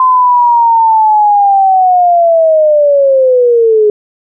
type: linear sweep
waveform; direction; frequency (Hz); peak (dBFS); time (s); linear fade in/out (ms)
sine; down; 1033 to 415.3; -4; 0-3.9; 2
effects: none